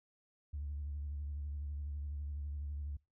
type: tone with vibrato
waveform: sine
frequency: 72.6 Hz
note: D2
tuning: 19 cents flat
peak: -37 dBFS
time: 0.53-2.97 s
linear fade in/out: 10 ms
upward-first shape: triangle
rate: 12 Hz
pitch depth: 68 cents each way
effects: noise-tail reverb RT60 0.3 s tail -26 dB re dry + tanh soft clip ceiling -34 dBFS